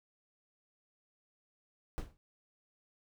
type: noise with exponential decay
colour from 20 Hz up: brown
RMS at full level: -34 dBFS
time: 1.98-2.17 s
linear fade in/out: 0 ms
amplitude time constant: 41 ms
effects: none